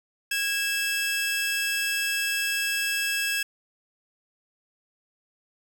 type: tone pair together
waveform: sawtooth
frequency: 1642 / 2639 Hz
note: G#6 / E7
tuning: -20 / +1 cents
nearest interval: minor sixth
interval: 821 cents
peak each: -24 dBFS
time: 0.31-3.43 s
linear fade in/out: 5 ms
effects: none